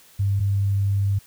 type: tone pair in turn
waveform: sine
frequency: 99.3 / 99.3 Hz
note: G2 / G2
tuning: +23 / +23 cents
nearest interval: unison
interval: 0 cents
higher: neither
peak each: -18 dBFS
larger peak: neither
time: 0.19-0.4 / 0.4-1.19 s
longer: second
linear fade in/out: 10 ms
effects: white hiss -52 dBFS RMS until 1.26 s